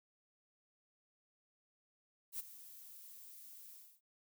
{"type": "noise with ADSR envelope", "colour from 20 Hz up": "violet", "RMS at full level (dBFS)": -40, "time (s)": [2.32, 4.01], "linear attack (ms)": 73, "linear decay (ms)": 19, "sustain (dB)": -15, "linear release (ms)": 280, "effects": []}